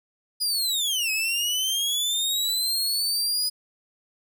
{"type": "linear two-way sweep", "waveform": "sawtooth", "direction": "down then up", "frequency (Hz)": [4978, 2536, 4978], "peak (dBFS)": -20, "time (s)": [0.4, 3.5], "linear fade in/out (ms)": 20, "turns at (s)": 1.11, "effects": []}